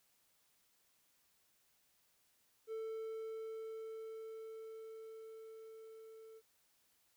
triangle tone with level ramp, 444 Hz, A4, 16 cents sharp, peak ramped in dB -38 to -52 dBFS, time 2.67-6.42 s, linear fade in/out 50 ms, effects white hiss -75 dBFS RMS until 7.16 s

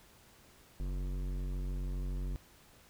sine tone with hard clipping, 46.3 Hz, F#1, 2 cents sharp, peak -36 dBFS, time 0.8-2.36 s, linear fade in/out 0 ms, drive 14 dB, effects pink hiss -61 dBFS RMS until 2.89 s

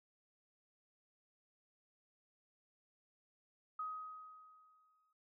sine tone with exponential decay, 1259 Hz, D#6, 20 cents sharp, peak -38 dBFS, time 3.79-5.13 s, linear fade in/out 5 ms, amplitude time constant 290 ms, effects none

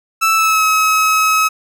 30% pulse tone with pitch glide, 1318.5 to 1281.7 Hz, E6 to E6, 0 to -49 cents, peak -8 dBFS, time 0.21-1.49 s, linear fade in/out 20 ms, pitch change -49 cents, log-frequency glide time 0.34-0.64 s, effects none

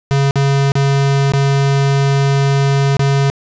square tone with dropouts, 138.59 Hz, C#3, in tune, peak -11 dBFS, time 0.11-3.3 s, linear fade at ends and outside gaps 0 ms, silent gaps 0.309-0.357 / 0.719-0.754 / 1.32-1.336 / 2.968-2.994 s, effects resampled to 16000 Hz + 7-bit

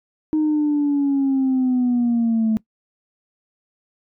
sine linear sweep, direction down, 311.1 to 217.4 Hz, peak -14 dBFS, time 0.33-2.57 s, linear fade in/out 0 ms, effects noise-tail reverb RT60 0.1 s tail -22 dB re dry + tanh soft clip ceiling -13 dBFS

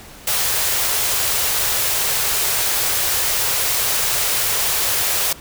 white band-stop noise, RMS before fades -19 dBFS, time 0.27-5.33 s, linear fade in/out 5 ms, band 140 to 370 Hz, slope 48 dB/octave, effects pink hiss -40 dBFS RMS until 5.4 s

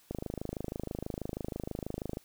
click train, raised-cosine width 2 ms, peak -22 dBFS, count 55, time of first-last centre 0.11-2.171 s, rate 26.2 Hz, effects white hiss -63 dBFS RMS until 2.24 s

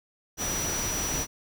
sine tone in noise, 5860 Hz, F#8, 18 cents flat, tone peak -30 dBFS, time 0.37-1.27 s, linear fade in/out 50 ms, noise pink, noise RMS -32 dBFS, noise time 0.37-1.27 s, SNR -1 dB, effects none

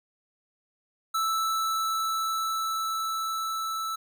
square tone with level ramp, 1317 Hz, E6, 2 cents flat, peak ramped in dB -25 to -30 dBFS, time 1.14-3.96 s, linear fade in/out 10 ms, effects none

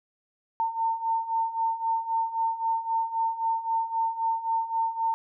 sine beating tone pair, 903 / 906.8 Hz, A5 / A#5, +45 / -48 cents, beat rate 3.8 Hz, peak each -30 / -26 dBFS, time 0.6-5.14 s, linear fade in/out 0 ms, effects none

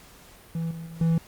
triangle tone with level steps, 164.81 Hz, E3, in tune, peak -24 / -32 / -36 / -17 dBFS, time 0.55-1.18 s, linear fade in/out 2 ms, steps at 0.71 / 0.86 / 1.01 s, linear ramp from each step 2 ms, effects pink hiss -51 dBFS RMS until 1.27 s + Opus 48 kbps

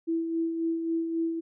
sine tone with tremolo, 329.6 Hz, E4, in tune, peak -24 dBFS, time 0.07-1.41 s, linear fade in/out 20 ms, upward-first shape sine, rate 3.7 Hz, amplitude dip 45%, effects none

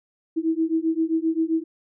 sine beating tone pair, 320.2 / 327.8 Hz, D#4 / E4, +50 / -10 cents, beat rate 7.6 Hz, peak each -23 dBFS, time 0.36-1.64 s, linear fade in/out 20 ms, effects none

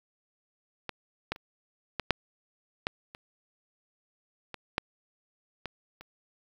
clicks, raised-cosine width 0.3 ms, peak -18 / -14 / -30 / -14 / -6 / -12 / -27 / -22 / -10 / -19 / -30 dBFS, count 11, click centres 0.893 / 1.32 / 1.361 / 1.997 / 2.107 / 2.869 / 3.149 / 4.543 / 4.781 / 5.657 / 6.01 s, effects 8-bit

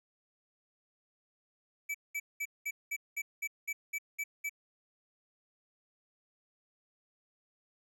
square tone bursts, 2304 Hz, D7, 34 cents flat, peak -34 dBFS, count 11, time 1.89-4.495 s, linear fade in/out 10 ms, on 55 ms, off 200 ms, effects none

